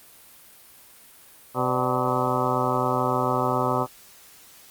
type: harmonic tone with a mistuned harmonic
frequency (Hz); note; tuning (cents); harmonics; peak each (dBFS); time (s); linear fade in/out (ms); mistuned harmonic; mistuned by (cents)
127.1; C3; -50; 1 / 2 / 3 / 4 / 5 / 6 / 7 / 8 / 9 / 10; -30 / -30 / -30 / -30 / -30 / -30 / -30 / -30 / -30 / -30; 1.54-3.87; 50; 5; -100
effects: white hiss -50 dBFS RMS until 4.7 s + Opus 32 kbps